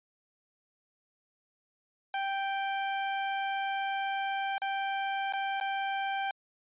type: tone with dropouts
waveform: sawtooth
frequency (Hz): 784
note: G5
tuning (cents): 0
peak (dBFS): -26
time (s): 2.14-6.31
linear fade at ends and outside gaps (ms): 2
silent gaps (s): 4.581-4.618 / 5.325-5.335 / 5.601-5.61
effects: resampled to 8000 Hz